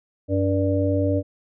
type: harmonic tone with a mistuned harmonic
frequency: 95.9 Hz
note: G2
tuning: 37 cents flat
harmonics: 1 / 3 / 5 / 6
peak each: -22 / -23 / -27 / -25 dBFS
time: 0.28-1.23 s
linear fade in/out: 50 ms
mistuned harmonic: 6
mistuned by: +40 cents
effects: none